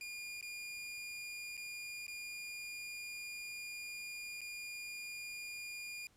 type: tone with dropouts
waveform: sawtooth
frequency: 2422 Hz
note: D#7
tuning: 47 cents flat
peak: -40 dBFS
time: 0.01-6.07 s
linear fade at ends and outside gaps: 1 ms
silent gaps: 0.411-0.426 / 1.569-1.576 / 2.067-2.08 / 4.408-4.415 s
effects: pink hiss -70 dBFS RMS until 6.16 s + low-pass 12000 Hz 12 dB/octave